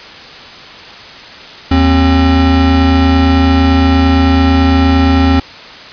square tone pair together, 79.41 / 267.1 Hz, D#2 / C4, +36 / +36 cents, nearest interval octave + major sixth, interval 2100 cents, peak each -10 dBFS, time 1.71-5.4 s, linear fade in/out 5 ms, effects white hiss -31 dBFS RMS until 5.92 s + resampled to 11025 Hz

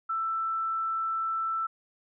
sine tone, 1328 Hz, E6, 12 cents sharp, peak -27 dBFS, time 0.09-1.67 s, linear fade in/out 10 ms, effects none

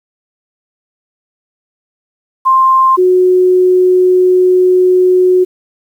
sine tone pair in turn, 1052 / 366.4 Hz, C6 / F#4, +9 / -17 cents, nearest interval octave + tritone, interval 1826 cents, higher first, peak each -5 dBFS, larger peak neither, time 2.45-2.97 / 2.97-5.45 s, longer second, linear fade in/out 20 ms, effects 7-bit

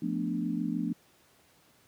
sine chord, B half-diminished seventh, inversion second, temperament equal, 174.61 / 220 / 246.9 / 293.7 Hz, F3 / A3 / B3 / D4, 0 / 0 / 0 / 0 cents, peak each -34 dBFS, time 0.02-0.93 s, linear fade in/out 5 ms, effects pink hiss -63 dBFS RMS until 1.87 s + high-pass 100 Hz 12 dB/octave

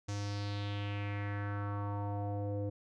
square tone with low-pass filter sweep, 101.9 Hz, G#2, 32 cents flat, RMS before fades -37 dBFS, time 0.08-2.7 s, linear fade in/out 10 ms, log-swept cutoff 6500 to 460 Hz, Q 3.2, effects none

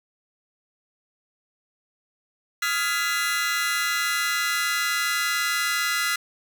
sawtooth chord, F half-diminished seventh, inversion third, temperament just, 1257.2 / 1396.9 / 1676.3 / 2012 Hz, Eb6 / F6 / Ab6 / Cb7, +18 / 0 / +16 / +32 cents, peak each -28 / -23 / -27 / -23 dBFS, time 2.62-6.16 s, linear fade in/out 5 ms, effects 9-bit

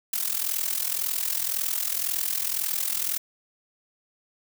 blue noise with amplitude modulation, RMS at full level -24 dBFS, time 0.13-3.18 s, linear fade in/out 5 ms, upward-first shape sine, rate 41.9 Hz, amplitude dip 80%, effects none

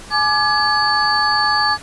sine tone cluster, 845 / 1184 / 1691 / 4502 Hz, G#5 / D6 / G#6 / C#8, +30 / +14 / +31 / +26 cents, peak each -19 dBFS, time 0.1-1.78 s, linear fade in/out 50 ms, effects pink hiss -37 dBFS RMS until 1.82 s + resampled to 24000 Hz

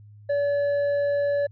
sine tone with hard clipping, 572 Hz, D5, 46 cents flat, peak -22 dBFS, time 0.29-1.47 s, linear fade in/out 10 ms, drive 4 dB, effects added 104 Hz sine -45 dBFS peak until 1.51 s + resampled to 11025 Hz

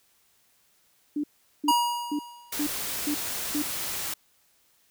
sine tone bursts, 294.7 Hz, D4, 6 cents sharp, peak -25 dBFS, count 6, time 1.16-3.622 s, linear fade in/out 5 ms, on 77 ms, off 400 ms
square tone with exponential decay, 956 Hz, A#5, 43 cents sharp, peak -18 dBFS, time 1.68-2.65 s, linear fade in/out 5 ms, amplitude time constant 210 ms
white noise, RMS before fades -32 dBFS, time 2.52-4.14 s, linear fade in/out 5 ms
effects white hiss -65 dBFS RMS until 4.9 s

